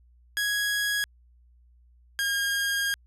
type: tone pair in turn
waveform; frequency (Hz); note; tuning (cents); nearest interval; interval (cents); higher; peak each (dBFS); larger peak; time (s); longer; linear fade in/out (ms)
sawtooth; 1661.2 / 1622.3; G#6 / G#6; 0 / -41; unison; 41; first; -21; neither; 0.37-1.04 / 2.19-2.94; second; 0
effects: added 60 Hz sine -55 dBFS peak until 3.06 s + resampled to 32000 Hz